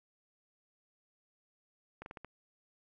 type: slowing click train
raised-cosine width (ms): 0.5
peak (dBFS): -30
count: 5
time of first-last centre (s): 2.02-2.246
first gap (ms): 41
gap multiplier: 1.22
effects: none